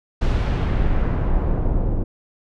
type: noise with low-pass filter sweep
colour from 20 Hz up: brown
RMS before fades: -19 dBFS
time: 0.21-2.04 s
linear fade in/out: 10 ms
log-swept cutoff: 5000 to 530 Hz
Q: 0.83
effects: none